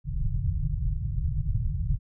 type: low-pass noise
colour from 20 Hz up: pink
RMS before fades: -27 dBFS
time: 0.04-1.99 s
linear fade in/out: 50 ms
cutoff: 160 Hz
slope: 96 dB/octave
effects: none